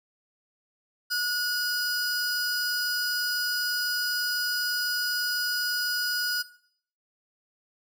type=tone pair together; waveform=45% pulse; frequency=1454 / 4956 Hz; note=F#6 / D#8; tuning=-31 / -8 cents; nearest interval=octave + major sixth; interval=2123 cents; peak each=-28 dBFS; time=1.1-6.43 s; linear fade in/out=20 ms; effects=noise-tail reverb RT60 0.6 s tail -18 dB re dry